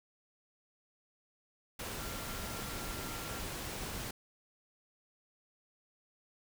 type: tone in noise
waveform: sine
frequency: 1375 Hz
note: F6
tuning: 27 cents flat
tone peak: -50 dBFS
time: 1.99-3.41 s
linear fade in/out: 5 ms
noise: pink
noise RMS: -41 dBFS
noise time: 1.79-4.11 s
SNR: -12 dB
effects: none